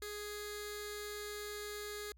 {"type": "tone with notch filter", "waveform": "15% pulse", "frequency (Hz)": 415.6, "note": "G#4", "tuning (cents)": 1, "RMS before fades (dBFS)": -44, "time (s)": [0.02, 2.12], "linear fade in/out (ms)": 2, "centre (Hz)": 890, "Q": 0.59, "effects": ["added 60 Hz sine -59 dBFS peak until 2.17 s"]}